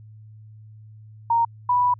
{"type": "tone pair in turn", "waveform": "sine", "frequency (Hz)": [929, 984.2], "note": ["A#5", "B5"], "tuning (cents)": [-6, -6], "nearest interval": "minor second", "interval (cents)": 100, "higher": "second", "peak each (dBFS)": -16, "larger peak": "neither", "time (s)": [[1.3, 1.45], [1.69, 1.94]], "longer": "second", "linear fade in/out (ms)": 5, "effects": ["added 108 Hz sine -42 dBFS peak until 1.99 s"]}